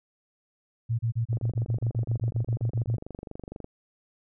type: tone bursts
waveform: sine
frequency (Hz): 115.2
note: A#2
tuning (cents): -20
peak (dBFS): -23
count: 16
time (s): 0.89-2.97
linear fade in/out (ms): 20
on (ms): 100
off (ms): 32
type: click train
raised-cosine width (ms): 2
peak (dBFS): -25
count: 57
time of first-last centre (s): 1.33-3.644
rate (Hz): 24.2
effects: none